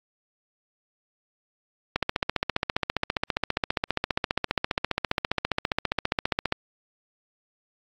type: click train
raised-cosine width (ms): 0.3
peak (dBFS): -7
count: 69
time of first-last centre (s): 1.96-6.524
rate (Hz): 14.9
effects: AAC 48 kbps